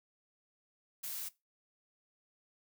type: noise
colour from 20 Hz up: blue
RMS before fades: -41 dBFS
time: 1.03-1.29 s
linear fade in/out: 10 ms
effects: noise-tail reverb RT60 0.2 s tail -18 dB re dry

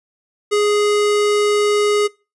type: tone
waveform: square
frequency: 415.3 Hz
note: G#4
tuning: in tune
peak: -14 dBFS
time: 0.51-2.08 s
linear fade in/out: 20 ms
effects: noise-tail reverb RT60 0.3 s tail -24 dB re dry + resampled to 24000 Hz

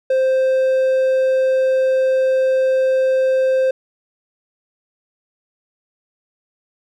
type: tone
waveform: triangle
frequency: 523.3 Hz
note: C5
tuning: in tune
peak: -11 dBFS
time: 0.1-3.71 s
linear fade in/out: 5 ms
effects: none

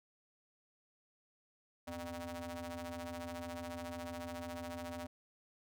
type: ring-modulated tone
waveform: sawtooth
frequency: 173.6 Hz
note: F3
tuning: 10 cents flat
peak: -35 dBFS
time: 1.87-5.07 s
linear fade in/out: 10 ms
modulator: 427 Hz
effects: none

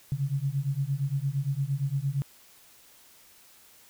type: beating tone pair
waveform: sine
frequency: 134.3 / 143 Hz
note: C3 / D3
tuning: +46 / -46 cents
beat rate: 8.7 Hz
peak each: -29 dBFS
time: 0.12-2.22 s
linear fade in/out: 0 ms
effects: white hiss -56 dBFS RMS until 3.89 s

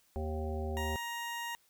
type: harmonic tone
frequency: 77.78 Hz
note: D#2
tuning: in tune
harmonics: 1 / 3 / 5 / 7 / 9 / 10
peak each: -35 / -43 / -41 / -44 / -48 / -46 dBFS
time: 0.16-0.96 s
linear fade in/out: 0 ms
type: tone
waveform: 20% pulse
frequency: 940 Hz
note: A#5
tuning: 14 cents sharp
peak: -32 dBFS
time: 0.77-1.55 s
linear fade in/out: 0 ms
effects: white hiss -69 dBFS RMS until 1.69 s

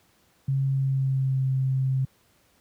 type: tone with pitch glide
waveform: sine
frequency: 135.7 to 132.29 Hz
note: C#3 to C3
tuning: -36 to +19 cents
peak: -21 dBFS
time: 0.48-2.05 s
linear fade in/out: 5 ms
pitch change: -45 cents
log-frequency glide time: 0.65-1.46 s
effects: pink hiss -63 dBFS RMS until 2.6 s + high-pass 60 Hz 12 dB/octave

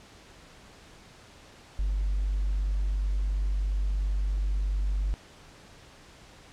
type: tone with hard clipping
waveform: sine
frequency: 48.54 Hz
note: G1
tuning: 16 cents flat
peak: -25 dBFS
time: 1.79-5.14 s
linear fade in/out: 0 ms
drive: 1 dB
effects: pink hiss -52 dBFS RMS until 6.52 s + low-pass 7000 Hz 12 dB/octave

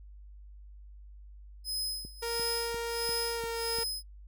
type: tone with tremolo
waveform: sawtooth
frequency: 5070 Hz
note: D#8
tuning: 32 cents sharp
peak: -28 dBFS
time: 1.64-4.03 s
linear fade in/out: 50 ms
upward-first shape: sine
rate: 1.5 Hz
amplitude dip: 90%
type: click train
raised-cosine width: 3 ms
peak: -32 dBFS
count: 6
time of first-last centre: 2.05-3.786 s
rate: 2.88 Hz
type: tone with pitch glide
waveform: sawtooth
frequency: 466.2 to 461.1 Hz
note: A#4 to A#4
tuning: 0 to -19 cents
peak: -29 dBFS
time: 2.22-3.84 s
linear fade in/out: 10 ms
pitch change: -19 cents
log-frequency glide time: 3.36-3.42 s
effects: noise-tail reverb RT60 0.1 s tail -24 dB re dry + added 50 Hz sine -47 dBFS peak until 4.27 s

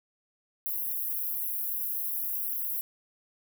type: high-pass noise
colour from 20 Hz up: white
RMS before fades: -32 dBFS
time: 0.66-2.81 s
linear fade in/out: 0 ms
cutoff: 11000 Hz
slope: 96 dB/octave
effects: none

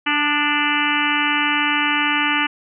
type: harmonic tone with a mistuned harmonic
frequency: 293.7 Hz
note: D4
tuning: in tune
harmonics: 1 / 3 / 4 / 5 / 6 / 7 / 8 / 9 / 10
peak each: -25 / -25 / -25 / -25 / -25 / -25 / -25 / -25 / -25 dBFS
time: 0.06-2.47 s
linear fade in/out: 10 ms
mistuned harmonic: 4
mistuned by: +30 cents
effects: none

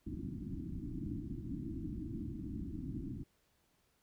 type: low-pass noise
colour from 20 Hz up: white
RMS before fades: -42 dBFS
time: 0.06-3.24 s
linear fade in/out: 10 ms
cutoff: 330 Hz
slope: 96 dB/octave
effects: pink hiss -75 dBFS RMS until 4.02 s

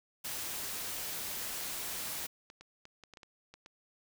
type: noise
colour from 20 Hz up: white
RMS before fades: -39 dBFS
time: 0.24-2.27 s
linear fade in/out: 10 ms
type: clicks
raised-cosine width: 0.2 ms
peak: -34 dBFS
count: 10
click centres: 2.25 / 2.501 / 2.61 / 2.854 / 3.037 / 3.137 / 3.172 / 3.232 / 3.54 / 3.661 s
effects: none

